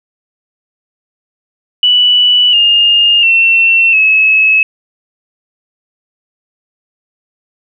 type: tone with pitch steps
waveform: sine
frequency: 2960 / 2828 / 2702 / 2581 Hz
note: F#7 / F7 / E7 / E7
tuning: 0 / +21 / +42 / -37 cents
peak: -5 dBFS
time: 1.83-4.63 s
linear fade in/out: 2 ms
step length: 700 ms
effects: none